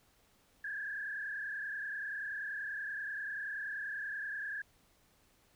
sine tone with frequency modulation, 1661.2 Hz, G#6, in tune, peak -37 dBFS, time 0.64-4.62 s, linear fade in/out 5 ms, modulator 30.4 Hz, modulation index 2.4, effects pink hiss -69 dBFS RMS until 5.55 s

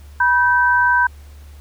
sine tone pair together, 975.1 / 1549 Hz, B5 / G6, -22 / -21 cents, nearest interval minor sixth, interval 801 cents, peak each -15 / -14 dBFS, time 0.2-1.07 s, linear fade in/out 5 ms, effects added 72 Hz sine -37 dBFS peak until 1.6 s + pink hiss -51 dBFS RMS until 1.6 s

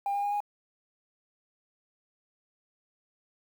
sine tone with pitch steps, 801 / 808.4 / 815.9 / 823.5 Hz, G5 / G#5 / G#5 / G#5, +37 / -47 / -31 / -15 cents, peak -25 dBFS, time 0.06-0.404 s, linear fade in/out 2 ms, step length 86 ms, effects tanh soft clip ceiling -25 dBFS + 9-bit

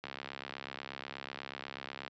click train, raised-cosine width 0.3 ms, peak -24 dBFS, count 140, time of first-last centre 0.04-2.078 s, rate 68.2 Hz, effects high-pass 150 Hz 12 dB/octave + resampled to 16000 Hz

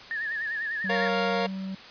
sine tone with vibrato, 1760 Hz, A6, in tune, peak -28 dBFS, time 0.11-1.08 s, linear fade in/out 0 ms, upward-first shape sine, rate 10 Hz, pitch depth 94 cents each way
triangle tone, 191.3 Hz, G3, 42 cents flat, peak -29 dBFS, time 0.84-1.75 s, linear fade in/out 5 ms
sawtooth chord, Bb minor, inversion none, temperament equal, 466.2 / 554.4 / 698.5 Hz, Bb4 / Db5 / F5, 0 / 0 / 0 cents, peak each -24 / -27 / -25 dBFS, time 0.89-1.47 s, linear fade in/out 10 ms
effects white hiss -45 dBFS RMS until 1.9 s + resampled to 11025 Hz

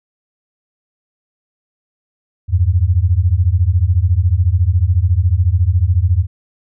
sine beating tone pair, 82.41 / 96.41 Hz, E2 / G2, 0 / -28 cents, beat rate 14 Hz, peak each -13 dBFS, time 2.48-6.27 s, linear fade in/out 50 ms, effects none

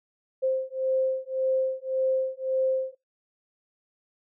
sine beating tone pair, 523.3 / 525.1 Hz, C5 / C5, 0 / +6 cents, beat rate 1.8 Hz, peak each -27 / -27 dBFS, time 0.42-2.95 s, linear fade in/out 20 ms, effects noise-tail reverb RT60 0.2 s tail -24 dB re dry

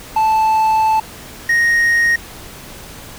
triangle tone pair in turn, 877 / 1868 Hz, A5 / A#6, -6 / +3 cents, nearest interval octave + minor second, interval 1309 cents, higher second, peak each -9 dBFS, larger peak neither, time 0.16-1 / 1.49-2.16 s, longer first, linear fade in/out 5 ms, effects pink hiss -35 dBFS RMS until 3.18 s

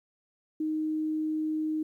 sine tone, 311.1 Hz, D#4, in tune, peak -27 dBFS, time 0.6-1.83 s, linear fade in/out 5 ms, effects 11-bit

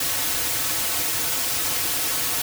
white noise with comb filter, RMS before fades -24 dBFS, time 0-2.42 s, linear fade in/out 5 ms, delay 5 ms, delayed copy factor -1, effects none

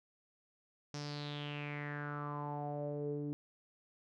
sawtooth tone with low-pass filter sweep, 146.3 Hz, D3, 6 cents flat, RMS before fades -41 dBFS, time 0.94-3.33 s, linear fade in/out 0 ms, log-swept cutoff 5700 to 330 Hz, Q 5.8, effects none

